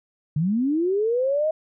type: linear sweep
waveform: sine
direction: up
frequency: 141 to 639 Hz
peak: -19 dBFS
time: 0.36-1.51 s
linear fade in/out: 5 ms
effects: none